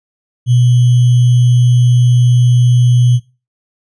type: tone with sample-and-hold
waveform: sine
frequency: 122.6 Hz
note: B2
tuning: 12 cents flat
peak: -6 dBFS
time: 0.46-3.2 s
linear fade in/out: 50 ms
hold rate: 3150 Hz
effects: noise-tail reverb RT60 0.3 s tail -19 dB re dry + resampled to 22050 Hz